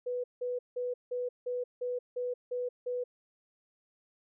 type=tone bursts; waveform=sine; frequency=493.9 Hz; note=B4; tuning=in tune; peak=-31 dBFS; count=9; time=0.06-3.04 s; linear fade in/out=10 ms; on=180 ms; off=170 ms; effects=none